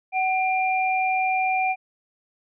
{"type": "tone pair together", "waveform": "sine", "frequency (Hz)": [751.7, 2385], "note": ["F#5", "D7"], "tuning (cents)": [27, 26], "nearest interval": "octave + minor sixth", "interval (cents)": 1999, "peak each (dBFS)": [-21, -25], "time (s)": [0.12, 1.76], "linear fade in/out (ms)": 50, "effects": []}